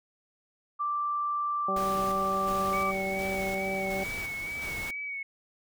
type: tone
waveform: sine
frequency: 1174.7 Hz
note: D6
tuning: in tune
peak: -27 dBFS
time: 0.79-2.92 s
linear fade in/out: 20 ms
type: harmonic tone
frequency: 192.6 Hz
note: G3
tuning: 30 cents flat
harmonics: 1 / 2 / 3 / 4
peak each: -36 / -36 / -34 / -36 dBFS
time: 1.68-4.04 s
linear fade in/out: 5 ms
type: noise with tremolo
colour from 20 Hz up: pink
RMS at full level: -40 dBFS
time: 1.76-4.91 s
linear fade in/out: 5 ms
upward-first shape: square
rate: 1.4 Hz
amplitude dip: 40%
type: tone with vibrato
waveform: sine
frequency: 2243 Hz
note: C#7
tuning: 20 cents sharp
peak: -33 dBFS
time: 2.73-5.23 s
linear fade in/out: 5 ms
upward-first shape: sine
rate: 2.3 Hz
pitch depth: 38 cents each way
effects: none